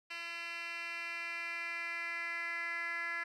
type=tone with band-pass filter sweep; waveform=10% pulse; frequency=339.1 Hz; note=E4; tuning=49 cents sharp; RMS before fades=-40 dBFS; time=0.1-3.24 s; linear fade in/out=10 ms; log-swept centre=2900 to 1900 Hz; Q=4.2; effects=none